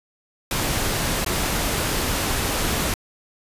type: noise with dropouts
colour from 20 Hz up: pink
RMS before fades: -23 dBFS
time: 0.51-2.94 s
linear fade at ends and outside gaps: 2 ms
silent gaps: 1.247-1.262 s
effects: resampled to 32000 Hz